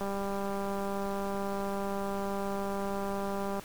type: click train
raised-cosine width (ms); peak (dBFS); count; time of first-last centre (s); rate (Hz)
1; -22; 711; 0.01-3.596; 198
effects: pink hiss -48 dBFS RMS until 3.64 s